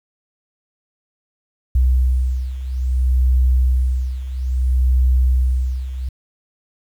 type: beating tone pair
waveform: sine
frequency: 63.1 / 63.7 Hz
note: B1 / C2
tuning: +38 / -46 cents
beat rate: 0.6 Hz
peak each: -19 / -15 dBFS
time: 1.75-6.09 s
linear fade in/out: 5 ms
effects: 8-bit